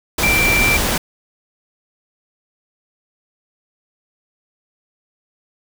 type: tone in noise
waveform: sine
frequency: 2349 Hz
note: D7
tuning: in tune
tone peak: -14 dBFS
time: 0.23-0.77 s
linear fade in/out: 5 ms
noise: pink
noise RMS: -18 dBFS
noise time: 0.18-0.98 s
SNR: +1 dB
effects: none